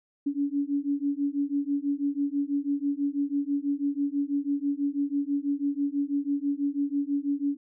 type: beating tone pair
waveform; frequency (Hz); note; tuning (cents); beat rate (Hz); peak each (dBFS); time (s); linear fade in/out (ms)
sine; 280.8 / 286.9; C#4 / D4; +22 / -40; 6.1; -28; 0.26-7.57; 10
effects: none